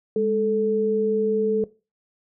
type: tone pair together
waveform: sine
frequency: 206.2 / 437.5 Hz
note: G#3 / A4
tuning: -12 / -10 cents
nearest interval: octave + minor second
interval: 1302 cents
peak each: -26 / -19 dBFS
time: 0.16-1.64 s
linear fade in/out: 2 ms
effects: noise-tail reverb RT60 0.3 s tail -19 dB re dry